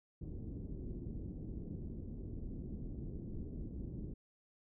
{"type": "low-pass noise", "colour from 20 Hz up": "pink", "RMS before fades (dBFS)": -44, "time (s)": [0.21, 4.14], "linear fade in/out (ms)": 10, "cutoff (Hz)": 340, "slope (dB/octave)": 24, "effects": []}